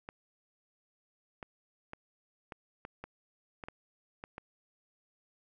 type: clicks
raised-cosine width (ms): 0.5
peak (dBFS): -27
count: 10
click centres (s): 0.089 / 1.428 / 1.934 / 2.522 / 2.851 / 3.04 / 3.638 / 3.685 / 4.239 / 4.381
effects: none